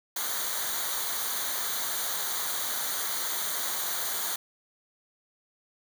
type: noise with comb filter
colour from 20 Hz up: white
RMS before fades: -31 dBFS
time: 0.16-4.36 s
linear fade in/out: 5 ms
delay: 0.38 ms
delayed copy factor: -0.75
effects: none